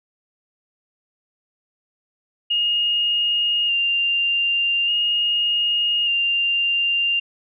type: tone with vibrato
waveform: sine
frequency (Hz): 2822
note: F7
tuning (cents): +17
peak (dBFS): -17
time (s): 2.5-7.2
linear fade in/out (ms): 10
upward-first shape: square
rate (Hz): 0.42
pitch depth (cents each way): 20
effects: none